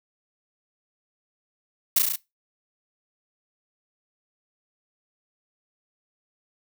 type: noise with echo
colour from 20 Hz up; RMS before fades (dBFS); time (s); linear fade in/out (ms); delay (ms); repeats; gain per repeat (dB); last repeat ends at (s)
blue; -18; 1.96-1.99; 5; 34; 5; -2; 2.16
effects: noise-tail reverb RT60 0.2 s tail -20 dB re dry